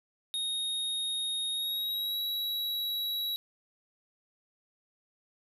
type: tone with pitch glide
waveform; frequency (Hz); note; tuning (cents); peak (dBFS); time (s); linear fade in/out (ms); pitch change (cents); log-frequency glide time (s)
square; 3729 to 3887; A#7 to B7; 0 to -28; -31; 0.34-3.36; 0; +72; 1.51-2.19
effects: none